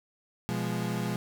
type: chord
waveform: 35% pulse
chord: F diminished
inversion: second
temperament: equal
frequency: 123.47 / 174.61 / 207.7 Hz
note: Cb3 / F3 / Ab3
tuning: 0 / 0 / 0 cents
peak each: -32 dBFS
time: 0.49-1.16 s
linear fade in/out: 0 ms
effects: none